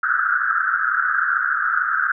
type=band-pass noise; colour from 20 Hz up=pink; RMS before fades=-20 dBFS; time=0.03-2.12 s; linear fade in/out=5 ms; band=1300 to 1600 Hz; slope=96 dB/octave; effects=none